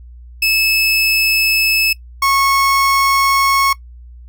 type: tone pair in turn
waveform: 30% pulse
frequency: 2605 / 1097.4 Hz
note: E7 / C#6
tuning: -21 / -18 cents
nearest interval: octave + minor third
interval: 1497 cents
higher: first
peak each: -9 dBFS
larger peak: neither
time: 0.42-1.93 / 2.22-3.73 s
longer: neither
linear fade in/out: 5 ms
effects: noise-tail reverb RT60 0.1 s tail -19 dB re dry + added 60 Hz sine -34 dBFS peak until 4.28 s